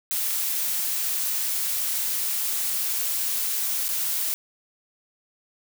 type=noise with dropouts; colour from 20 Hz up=blue; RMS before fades=-26 dBFS; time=0.11-4.34 s; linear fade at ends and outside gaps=0 ms; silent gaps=3.882-3.889 s; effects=none